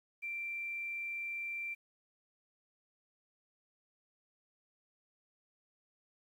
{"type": "tone with quantisation", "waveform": "sine", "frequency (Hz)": 2355, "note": "D7", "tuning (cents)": 4, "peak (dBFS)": -37, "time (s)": [0.22, 1.75], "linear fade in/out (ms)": 20, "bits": 11, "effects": []}